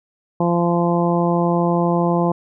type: harmonic tone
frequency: 172.3 Hz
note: F3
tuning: 23 cents flat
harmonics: 1 / 2 / 3 / 4 / 5 / 6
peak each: -18 / -21 / -23 / -24 / -25 / -26 dBFS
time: 0.4-2.32 s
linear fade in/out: 5 ms
effects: none